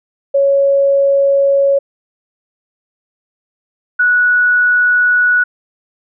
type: tone pair in turn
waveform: sine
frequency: 555 / 1469.3 Hz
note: C#5 / F#6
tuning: +2 / -13 cents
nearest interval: octave + perfect fourth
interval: 1685 cents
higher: second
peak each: -8 dBFS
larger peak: neither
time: 0.34-1.79 / 3.99-5.44 s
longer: neither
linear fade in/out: 10 ms
effects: none